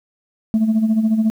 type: tone with tremolo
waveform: sine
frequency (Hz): 220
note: A3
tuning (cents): 0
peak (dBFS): -9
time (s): 0.54-1.3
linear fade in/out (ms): 0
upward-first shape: sine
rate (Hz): 14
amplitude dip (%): 65
effects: tanh soft clip ceiling -10 dBFS + 8-bit